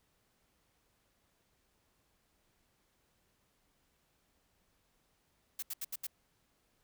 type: noise bursts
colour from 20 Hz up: blue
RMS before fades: -39 dBFS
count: 5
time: 5.59-6.069 s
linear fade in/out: 5 ms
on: 35 ms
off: 76 ms
effects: pink hiss -75 dBFS RMS until 6.83 s